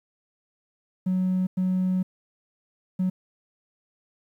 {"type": "tone bursts at uneven times", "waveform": "triangle", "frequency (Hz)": 185, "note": "F#3", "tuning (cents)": 0, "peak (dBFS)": -18, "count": 3, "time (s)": [[1.06, 1.47], [1.57, 2.03], [2.99, 3.1]], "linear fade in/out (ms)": 10, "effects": ["tanh soft clip ceiling -17 dBFS", "10-bit"]}